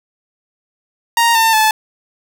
sawtooth tone with pitch steps, 932.3 / 900.5 / 869.9 Hz, A#5 / A5 / A5, 0 / +40 / -20 cents, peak -6 dBFS, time 1.17-1.71 s, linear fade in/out 2 ms, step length 180 ms, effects none

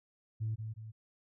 sine tone with echo, 110 Hz, A2, in tune, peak -31 dBFS, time 0.4-0.56 s, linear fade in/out 20 ms, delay 180 ms, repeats 2, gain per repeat -6 dB, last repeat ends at 0.92 s, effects tanh soft clip ceiling -28 dBFS

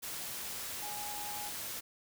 sine tone in noise, 830.6 Hz, G#5, in tune, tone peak -43 dBFS, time 0.81-1.5 s, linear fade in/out 20 ms, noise white, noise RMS -41 dBFS, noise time 0.02-1.81 s, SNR -5 dB, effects none

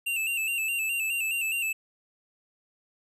square tone with vibrato, 2695 Hz, E7, 38 cents sharp, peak -27 dBFS, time 0.06-1.73 s, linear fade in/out 10 ms, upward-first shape square, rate 4.8 Hz, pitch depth 48 cents each way, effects none

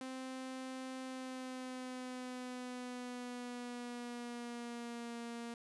sawtooth tone with pitch glide, 260.3 to 234.6 Hz, C4 to A#3, -9 to +11 cents, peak -39 dBFS, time 0.01-5.54 s, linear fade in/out 2 ms, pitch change -180 cents, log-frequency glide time 1.02-5.18 s, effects resampled to 24000 Hz

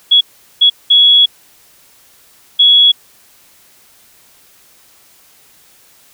sine tone bursts at uneven times, 3357 Hz, G#7, 18 cents sharp, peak -4 dBFS, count 4, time 0.11-0.21 / 0.61-0.7 / 0.9-1.26 / 2.59-2.92 s, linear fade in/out 10 ms, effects white hiss -47 dBFS RMS until 6.13 s

